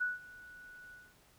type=tone with ADSR envelope; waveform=sine; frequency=1475 Hz; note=F#6; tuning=6 cents flat; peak=-29 dBFS; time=0-1.15 s; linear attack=17 ms; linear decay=170 ms; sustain=-21 dB; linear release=220 ms; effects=pink hiss -65 dBFS RMS until 1.38 s